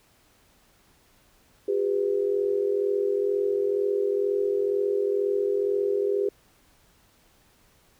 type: tone cluster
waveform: sine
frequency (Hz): 361 / 403.1 / 497.8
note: F#4 / G4 / B4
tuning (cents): -43 / +48 / +14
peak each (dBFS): -31 / -23 / -30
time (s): 1.68-6.29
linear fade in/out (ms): 5
effects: pink hiss -61 dBFS RMS until 7.99 s